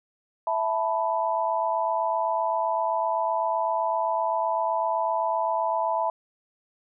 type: chord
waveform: sine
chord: E suspended fourth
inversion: none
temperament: equal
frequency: 659.3 / 880 / 987.8 Hz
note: E5 / A5 / B5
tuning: 0 / 0 / 0 cents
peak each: -27 dBFS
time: 0.47-6.1 s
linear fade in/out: 2 ms
effects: none